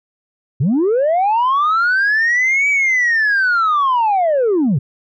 sine linear two-way sweep, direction up then down, 114 to 2300 to 115.5 Hz, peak -10 dBFS, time 0.6-4.79 s, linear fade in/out 10 ms, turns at 2.69 s, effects tanh soft clip ceiling -10 dBFS

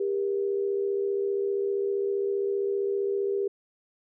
sine tone pair together, 397.4 / 472.6 Hz, G4 / A#4, +24 / +24 cents, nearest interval minor third, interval 300 cents, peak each -25 / -33 dBFS, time 0-3.48 s, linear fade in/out 5 ms, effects none

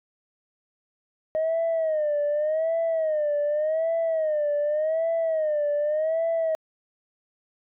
sine tone with vibrato, 622.3 Hz, D#5, in tune, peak -20 dBFS, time 1.35-6.55 s, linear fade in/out 0 ms, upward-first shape sine, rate 0.86 Hz, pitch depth 110 cents each way, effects tanh soft clip ceiling -19 dBFS

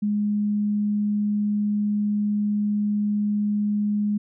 sine tone, 207.7 Hz, G#3, in tune, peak -20 dBFS, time 0.02-4.18 s, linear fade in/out 10 ms, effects none

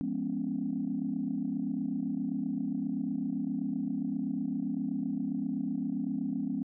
sine chord, C# dominant seventh, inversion first, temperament just, 173.24 / 207.9 / 249.5 / 277.2 Hz, E#3 / G#3 / B3 / C#4, -14 / +2 / +18 / 0 cents, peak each -39 / -35 / -34 / -34 dBFS, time 0.01-6.63 s, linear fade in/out 0 ms, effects tanh soft clip ceiling -21 dBFS

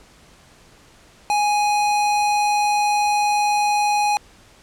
square tone, 830.6 Hz, G#5, in tune, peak -17 dBFS, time 1.3-4.17 s, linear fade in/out 0 ms, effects pink hiss -50 dBFS RMS until 4.62 s + low-pass 9000 Hz 12 dB/octave

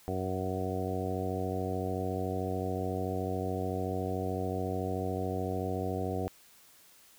harmonic tone with a mistuned harmonic, 93.7 Hz, F#2, 22 cents sharp, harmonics 1 / 2 / 3 / 4 / 5 / 6 / 7 / 8, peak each -36 / -39 / -39 / -39 / -38 / -44 / -41 / -40 dBFS, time 0.08-6.28 s, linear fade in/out 0 ms, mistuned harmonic 8, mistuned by -21 cents, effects white hiss -59 dBFS RMS until 7.18 s

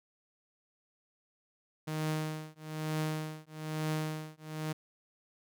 sawtooth tone with tremolo, 155.56 Hz, D#3, in tune, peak -26 dBFS, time 1.87-4.73 s, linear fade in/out 10 ms, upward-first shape triangle, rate 1.1 Hz, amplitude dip 100%, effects none

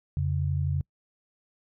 sine tone pair together, 87.31 / 139.28 Hz, F2 / C#3, 0 / +9 cents, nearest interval minor sixth, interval 809 cents, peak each -27 dBFS, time 0.17-0.81 s, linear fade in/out 0 ms, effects noise-tail reverb RT60 0.1 s tail -26 dB re dry

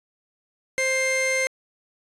45% pulse tone pair together, 525 / 2100 Hz, C5 / C7, +6 / +6 cents, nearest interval 2 octaves, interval 2400 cents, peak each -25 / -23 dBFS, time 0.78-1.47 s, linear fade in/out 0 ms, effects resampled to 24000 Hz

